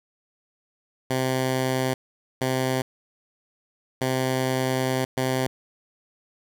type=tone bursts at uneven times; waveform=10% pulse; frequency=130 Hz; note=C3; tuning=11 cents flat; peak=-14 dBFS; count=4; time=1.1-1.94 / 2.41-2.82 / 4.01-5.05 / 5.17-5.47 s; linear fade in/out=5 ms; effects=none